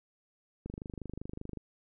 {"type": "click train", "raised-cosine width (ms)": 3, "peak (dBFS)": -27, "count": 24, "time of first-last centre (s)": [0.66, 1.573], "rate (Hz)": 25.2, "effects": []}